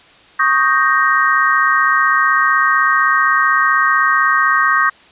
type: chord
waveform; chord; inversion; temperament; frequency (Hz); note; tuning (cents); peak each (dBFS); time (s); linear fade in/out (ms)
sine; Eb dominant seventh; third; equal; 1108.7 / 1244.5 / 1568 / 1864.7; Db6 / Eb6 / G6 / Bb6; 0 / 0 / 0 / 0; -16; 0.39-4.9; 10
effects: white hiss -45 dBFS RMS until 5.11 s + resampled to 8000 Hz